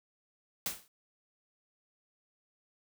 white noise with exponential decay, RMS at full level -31 dBFS, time 0.66-0.88 s, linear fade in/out 1 ms, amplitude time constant 47 ms, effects none

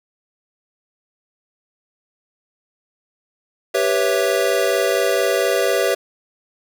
square chord, C# half-diminished seventh, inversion second, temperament equal with one note detuned, 392 / 490.2 / 554.4 / 659.3 Hz, G4 / B4 / C#5 / E5, 0 / -13 / 0 / 0 cents, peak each -22 / -22 / -22 / -23 dBFS, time 3.74-5.95 s, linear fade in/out 10 ms, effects none

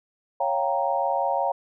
sine chord, G half-diminished seventh, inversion second, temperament equal, 554.4 / 698.5 / 784 / 932.3 Hz, Db5 / F5 / G5 / Bb5, 0 / 0 / 0 / 0 cents, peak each -27 dBFS, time 0.4-1.52 s, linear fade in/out 5 ms, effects none

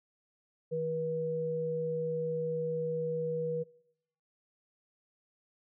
sine tone pair together, 159.61 / 483.3 Hz, D#3 / B4, +44 / -38 cents, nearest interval octave + perfect fifth, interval 1918 cents, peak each -38 / -31 dBFS, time 0.71-3.64 s, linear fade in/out 20 ms, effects noise-tail reverb RT60 0.8 s tail -24 dB re dry

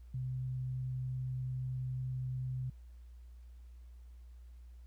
sine tone, 128.4 Hz, C3, 32 cents flat, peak -35 dBFS, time 0.14-2.7 s, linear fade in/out 5 ms, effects added 60 Hz sine -50 dBFS peak until 4.86 s + pink hiss -75 dBFS RMS until 4.86 s

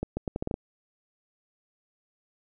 accelerating click train, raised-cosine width 2 ms, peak -16 dBFS, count 8, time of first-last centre 0.03-0.541 s, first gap 140 ms, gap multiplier 0.77, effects none

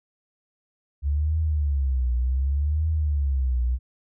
sine tone with vibrato, 69.5 Hz, C#2, 5 cents sharp, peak -20 dBFS, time 1.02-3.79 s, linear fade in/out 50 ms, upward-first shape triangle, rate 0.67 Hz, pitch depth 250 cents each way, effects none

